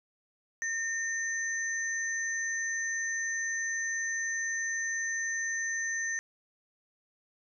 sine tone pair together, 1828 / 6137 Hz, A#6 / G8, -34 / -38 cents, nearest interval octave + major sixth, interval 2096 cents, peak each -31 / -36 dBFS, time 0.62-6.19 s, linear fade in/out 0 ms, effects none

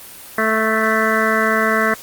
harmonic tone, 220 Hz, A3, in tune, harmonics 1 / 2 / 3 / 5 / 6 / 7 / 8 / 9, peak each -22 / -22 / -22 / -22 / -22 / -22 / -22 / -22 dBFS, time 0.38-1.94 s, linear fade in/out 2 ms, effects white hiss -37 dBFS RMS until 2.02 s + Opus 32 kbps

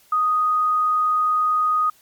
sine tone, 1244.5 Hz, D#6, in tune, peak -16 dBFS, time 0.12-1.9 s, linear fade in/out 5 ms, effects white hiss -55 dBFS RMS until 2.01 s + MP3 96 kbps

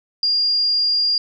sine tone, 4813 Hz, D8, 42 cents sharp, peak -15 dBFS, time 0.23-1.18 s, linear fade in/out 2 ms, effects none

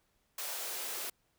white noise with high-pass filter sweep, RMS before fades -39 dBFS, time 0.38-1.1 s, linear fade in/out 5 ms, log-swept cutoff 650 to 350 Hz, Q 1.4, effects pink hiss -75 dBFS RMS until 1.38 s

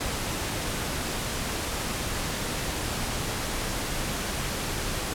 pink noise, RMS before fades -30 dBFS, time 0-5.14 s, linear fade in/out 10 ms, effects low-pass 12000 Hz 12 dB/octave

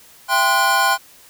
square tone cluster, 669 / 790 / 1038 / 1455 Hz, E5 / G5 / C6 / F#6, +25 / +13 / -14 / -29 cents, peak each -27 / -20 / -19 / -19 dBFS, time 0.28-0.98 s, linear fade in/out 50 ms, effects white hiss -47 dBFS RMS until 1.29 s

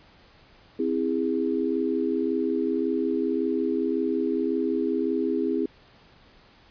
sine chord, C augmented, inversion none, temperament just, 261.6 / 327 / 408.8 Hz, C4 / E4 / G#4, 0 / -14 / -27 cents, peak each -27 dBFS, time 0.79-5.66 s, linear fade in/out 5 ms, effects pink hiss -55 dBFS RMS until 6.7 s + resampled to 11025 Hz

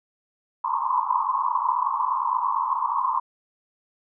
pink band-pass noise, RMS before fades -24 dBFS, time 0.64-3.2 s, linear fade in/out 5 ms, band 930 to 1100 Hz, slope 96 dB/octave, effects none

